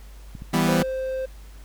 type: clicks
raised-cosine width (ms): 5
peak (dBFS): -24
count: 3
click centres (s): 0.352 / 0.421 / 0.797
type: chord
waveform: sawtooth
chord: E minor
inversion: none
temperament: equal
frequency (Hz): 164.81 / 196 / 246.9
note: E3 / G3 / B3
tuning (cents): 0 / 0 / 0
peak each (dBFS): -18 / -20 / -19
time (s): 0.53-0.83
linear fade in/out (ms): 10
type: tone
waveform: triangle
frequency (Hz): 523.3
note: C5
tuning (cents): 0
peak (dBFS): -23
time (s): 0.68-1.26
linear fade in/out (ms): 10
effects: added 50 Hz sine -40 dBFS peak until 1.64 s + pink hiss -53 dBFS RMS until 1.64 s